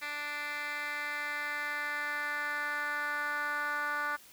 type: tone with band-pass filter sweep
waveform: 10% pulse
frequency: 293.7 Hz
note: D4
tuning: in tune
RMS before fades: -35 dBFS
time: 0.01-4.17 s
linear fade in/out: 20 ms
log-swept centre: 2400 to 1400 Hz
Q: 2.8
effects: white hiss -56 dBFS RMS until 4.32 s